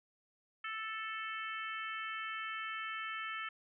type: harmonic tone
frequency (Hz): 440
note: A4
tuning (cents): 0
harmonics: 3 / 4 / 5 / 6 / 7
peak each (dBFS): -42 / -44 / -46 / -48 / -49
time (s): 0.64-3.49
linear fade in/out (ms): 5
effects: none

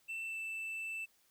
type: tone with pitch glide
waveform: triangle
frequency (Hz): 2673 to 2651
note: E7 to E7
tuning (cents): +23 to +9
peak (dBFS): -37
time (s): 0.08-1.06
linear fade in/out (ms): 20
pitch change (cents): -14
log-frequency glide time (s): 0.25-0.38
effects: white hiss -71 dBFS RMS until 1.3 s

